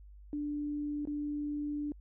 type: tone with dropouts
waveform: sine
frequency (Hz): 293.7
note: D4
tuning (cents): 0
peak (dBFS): -33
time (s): 0.33-1.92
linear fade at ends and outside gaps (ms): 1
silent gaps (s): 1.053-1.073
effects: added 50 Hz sine -50 dBFS peak until 2 s